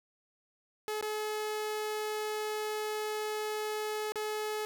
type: tone with dropouts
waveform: sawtooth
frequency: 427.1 Hz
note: G#4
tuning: 48 cents sharp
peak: -29 dBFS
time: 0.88-4.65 s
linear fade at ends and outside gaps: 0 ms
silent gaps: 1.011-1.026 / 4.121-4.157 s
effects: none